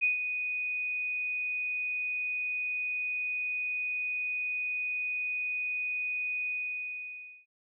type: tone with ADSR envelope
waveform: sine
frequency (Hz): 2484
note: D#7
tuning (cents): -3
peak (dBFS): -22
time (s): 0.01-7.46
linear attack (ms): 28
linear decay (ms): 130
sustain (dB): -8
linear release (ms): 980
effects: none